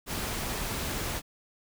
pink noise, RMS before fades -33 dBFS, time 0.06-1.22 s, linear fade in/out 50 ms, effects none

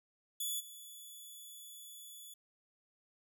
5% pulse tone with level steps, 3432 Hz, A7, 44 cents flat, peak -28 / -42 dBFS, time 0.4-2.34 s, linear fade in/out 5 ms, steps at 0.59 s, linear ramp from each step 20 ms, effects none

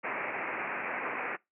white low-pass noise, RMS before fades -35 dBFS, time 0.03-1.37 s, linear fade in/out 20 ms, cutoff 2500 Hz, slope 96 dB/octave, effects noise-tail reverb RT60 0.2 s tail -23 dB re dry + high-pass 300 Hz 12 dB/octave

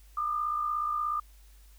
sine tone pair together, 1201.2 / 1258 Hz, D6 / D#6, +39 / +19 cents, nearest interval minor second, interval 80 cents, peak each -28 / -37 dBFS, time 0.17-1.2 s, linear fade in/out 5 ms, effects added 50 Hz sine -52 dBFS peak until 1.78 s + white hiss -63 dBFS RMS until 1.78 s

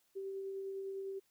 sine tone with tremolo, 388.6 Hz, G4, 15 cents flat, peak -38 dBFS, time 0.15-1.2 s, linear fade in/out 20 ms, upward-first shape triangle, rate 9.9 Hz, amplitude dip 25%, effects white hiss -75 dBFS RMS until 1.3 s

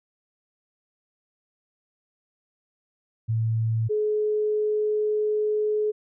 sine tone pair in turn, 112.5 / 424.7 Hz, A2 / G#4, +39 / +39 cents, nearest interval octave + major seventh, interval 2300 cents, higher second, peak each -21 dBFS, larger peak neither, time 3.28-3.89 / 3.89-5.92 s, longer second, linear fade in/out 20 ms, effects none

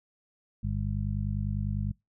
harmonic tone, 50 Hz, G1, 35 cents sharp, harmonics 1 / 2 / 3 / 4, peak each -32 / -31 / -36 / -36 dBFS, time 0.63-1.92 s, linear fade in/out 10 ms, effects noise-tail reverb RT60 0.2 s tail -25 dB re dry

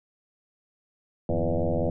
sine tone with frequency modulation, 246.9 Hz, B3, in tune, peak -22 dBFS, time 1.29-1.9 s, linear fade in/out 2 ms, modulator 85.1 Hz, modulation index 4.7, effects none

